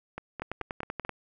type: two click trains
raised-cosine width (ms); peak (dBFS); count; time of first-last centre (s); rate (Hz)
0.5; -21 / -18; 5 / 8; 0.18-1.05 / 0.42-1.093; 4.6 / 10.4
effects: none